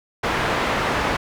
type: low-pass noise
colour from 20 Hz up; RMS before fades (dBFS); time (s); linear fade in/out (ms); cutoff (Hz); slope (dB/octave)
white; -22; 0.23-1.17; 10; 1600; 12
effects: none